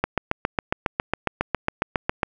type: click train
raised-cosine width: 0.5 ms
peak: -5 dBFS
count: 17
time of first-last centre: 0.04-2.232 s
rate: 7.3 Hz
effects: none